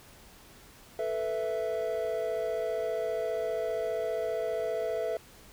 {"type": "chord", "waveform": "triangle", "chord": "A suspended second", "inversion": "none", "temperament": "just", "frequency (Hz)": [440, 495, 660], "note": ["A4", "B4", "E5"], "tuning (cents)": [0, 4, 2], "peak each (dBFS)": [-32, -33, -30], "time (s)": [0.99, 5.17], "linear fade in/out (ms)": 2, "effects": ["pink hiss -54 dBFS RMS until 5.52 s"]}